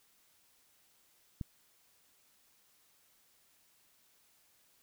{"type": "click", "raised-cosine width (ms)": 5, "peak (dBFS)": -25, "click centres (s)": 1.412, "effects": ["white hiss -69 dBFS RMS until 4.82 s"]}